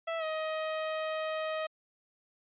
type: tone with pitch glide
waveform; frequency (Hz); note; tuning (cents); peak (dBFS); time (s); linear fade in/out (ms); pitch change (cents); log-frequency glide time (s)
sawtooth; 659.3 to 628.8; E5 to D#5; 0 to +18; -28; 0.07-1.67; 10; -82; 0.18-0.24
effects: resampled to 8000 Hz